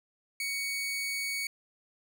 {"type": "tone", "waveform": "sawtooth", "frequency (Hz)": 2235, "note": "C#7", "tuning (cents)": 14, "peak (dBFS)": -28, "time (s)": [0.4, 1.47], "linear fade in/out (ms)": 2, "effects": []}